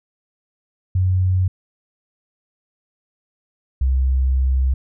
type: tone pair in turn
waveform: sine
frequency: 92.5 / 65.29 Hz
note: F#2 / C2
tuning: 0 / -3 cents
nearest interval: tritone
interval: 603 cents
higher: first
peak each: -14 dBFS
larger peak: neither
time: 0.95-1.48 / 3.81-4.74 s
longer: second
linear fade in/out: 5 ms
effects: none